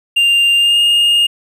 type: tone with pitch glide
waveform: triangle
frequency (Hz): 2794 to 2836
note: F7 to F7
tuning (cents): 0 to +26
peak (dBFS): -7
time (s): 0.16-1.27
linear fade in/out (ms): 10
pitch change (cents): +26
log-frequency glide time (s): 0.56-0.79
effects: none